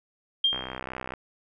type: tone with exponential decay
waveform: sine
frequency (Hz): 3200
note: G7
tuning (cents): +35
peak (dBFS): -17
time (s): 0.44-0.79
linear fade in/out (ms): 5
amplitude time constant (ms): 75
type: click train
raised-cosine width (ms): 0.5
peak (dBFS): -19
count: 40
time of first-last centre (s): 0.53-1.137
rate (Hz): 64.2
effects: none